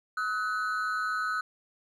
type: ring-modulated tone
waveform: triangle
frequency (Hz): 1384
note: F6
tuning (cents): -16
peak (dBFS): -23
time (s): 0.17-1.41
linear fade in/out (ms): 5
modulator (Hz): 106
effects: none